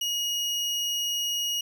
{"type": "tone", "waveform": "30% pulse", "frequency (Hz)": 2884, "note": "F#7", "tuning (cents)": -45, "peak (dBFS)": -23, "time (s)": [0.01, 1.61], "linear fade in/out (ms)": 5, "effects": []}